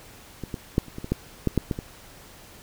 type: clicks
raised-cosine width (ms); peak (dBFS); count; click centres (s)
3; -19 / -17 / -6 / -28 / -21 / -20 / -9 / -8 / -7 / -12 / -18; 11; 0.437 / 0.542 / 0.781 / 0.883 / 0.984 / 1.044 / 1.12 / 1.473 / 1.577 / 1.712 / 1.789
effects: pink hiss -48 dBFS RMS until 2.62 s